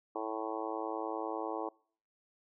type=harmonic tone; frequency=110 Hz; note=A2; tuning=in tune; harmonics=3 / 4 / 5 / 6 / 7 / 8 / 9 / 10; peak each=-41 / -41 / -43 / -45 / -42 / -44 / -45 / -46 dBFS; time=0.15-1.69 s; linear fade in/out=5 ms; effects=noise-tail reverb RT60 0.5 s tail -25 dB re dry